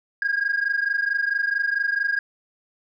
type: tone pair together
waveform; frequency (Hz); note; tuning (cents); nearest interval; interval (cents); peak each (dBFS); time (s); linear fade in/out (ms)
sine; 1618 / 1642.5; G#6 / G#6; -46 / -20; unison; 26; -22; 0.22-2.19; 2
effects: tanh soft clip ceiling -16 dBFS